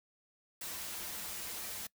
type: noise with comb filter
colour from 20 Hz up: white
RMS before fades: -42 dBFS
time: 0.61-1.87 s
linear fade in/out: 5 ms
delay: 7.4 ms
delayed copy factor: -0.9
effects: noise-tail reverb RT60 0.1 s tail -23 dB re dry